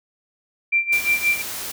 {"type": "tone with tremolo", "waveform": "sine", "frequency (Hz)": 2359, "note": "D7", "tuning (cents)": 7, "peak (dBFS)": -14, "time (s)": [0.72, 1.42], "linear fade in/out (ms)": 10, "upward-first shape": "sine", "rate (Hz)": 5.7, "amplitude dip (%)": 85}
{"type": "noise", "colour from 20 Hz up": "white", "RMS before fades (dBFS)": -30, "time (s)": [0.92, 1.72], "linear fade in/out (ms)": 10}
{"effects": []}